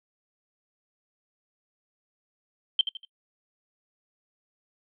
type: tone with echo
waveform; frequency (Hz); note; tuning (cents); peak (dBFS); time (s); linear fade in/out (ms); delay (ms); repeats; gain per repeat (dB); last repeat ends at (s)
sine; 3130; G7; -3; -16; 2.79-2.81; 2; 80; 3; -9; 3.05
effects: noise-tail reverb RT60 0.1 s tail -21 dB re dry